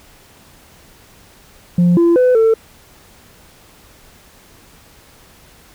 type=tone with pitch steps; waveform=sine; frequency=175.3 / 340.3 / 503 / 447.7 Hz; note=F3 / F4 / B4 / A4; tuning=+7 / -45 / +32 / +30 cents; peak=-6 dBFS; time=1.78-2.54 s; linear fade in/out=5 ms; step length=190 ms; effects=tanh soft clip ceiling -7 dBFS + pink hiss -46 dBFS RMS until 5.74 s